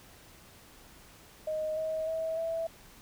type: tone with pitch steps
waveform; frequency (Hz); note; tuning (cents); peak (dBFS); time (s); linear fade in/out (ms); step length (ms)
sine; 622.3 / 633.9 / 645.7 / 657.8; D#5 / D#5 / E5 / E5; 0 / +32 / -36 / -4; -30; 1.47-2.67; 5; 300
effects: pink hiss -55 dBFS RMS until 3.01 s